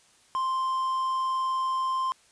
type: tone with quantisation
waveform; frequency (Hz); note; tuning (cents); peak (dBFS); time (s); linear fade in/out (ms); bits
triangle; 1046.5; C6; 0; -23; 0.35-2.12; 0; 8
effects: white hiss -60 dBFS RMS until 2.31 s + resampled to 22050 Hz